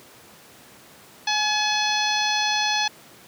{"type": "harmonic tone with a mistuned harmonic", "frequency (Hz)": 851, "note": "G#5", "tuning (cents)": 42, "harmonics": [1, 2, 3, 4, 5, 6, 7], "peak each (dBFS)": [-25, -28, -28, -27, -28, -33, -31], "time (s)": [1.27, 2.88], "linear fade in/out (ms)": 5, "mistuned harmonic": 1, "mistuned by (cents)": -18, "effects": ["pink hiss -48 dBFS RMS until 3.27 s", "high-pass 150 Hz 12 dB/octave"]}